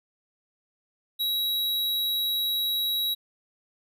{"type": "tone", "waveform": "square", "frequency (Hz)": 3870, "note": "B7", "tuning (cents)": -36, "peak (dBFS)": -25, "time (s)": [1.19, 3.15], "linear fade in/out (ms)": 20, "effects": []}